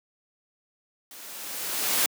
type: noise with level ramp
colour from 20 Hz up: white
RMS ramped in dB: -45 to -22 dBFS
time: 1.11-2.06 s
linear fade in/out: 2 ms
effects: high-pass 200 Hz 12 dB/octave